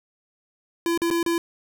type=tone with dropouts; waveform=square; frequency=337.9 Hz; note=E4; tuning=43 cents sharp; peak=-21 dBFS; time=0.86-1.38 s; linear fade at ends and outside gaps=1 ms; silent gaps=0.976-1.018 / 1.103-1.11 / 1.229-1.262 s; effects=none